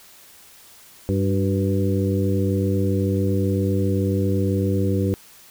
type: harmonic tone with a mistuned harmonic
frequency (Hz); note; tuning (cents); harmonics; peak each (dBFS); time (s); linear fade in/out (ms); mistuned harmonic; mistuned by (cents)
98; G2; 0; 1 / 2 / 3 / 4 / 5; -21 / -24 / -26 / -27 / -28; 1.09-5.14; 0; 4; -47
effects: white hiss -48 dBFS RMS until 5.5 s